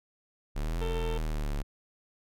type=linear two-way sweep; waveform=square; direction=up then down; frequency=35 to 43.65 to 35 Hz; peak=-30 dBFS; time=0.55-1.63 s; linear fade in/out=20 ms; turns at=0.81 s
type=harmonic tone; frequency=448.5 Hz; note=A4; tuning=33 cents sharp; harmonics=1 / 2 / 3 / 4 / 5 / 6 / 7 / 8; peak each=-34 / -43 / -52 / -56 / -55 / -50 / -50 / -54 dBFS; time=0.81-1.18 s; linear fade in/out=5 ms
effects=none